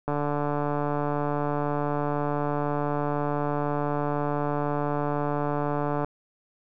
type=click train; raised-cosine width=1 ms; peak=-14 dBFS; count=872; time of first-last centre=0.08-6.046 s; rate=146 Hz; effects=none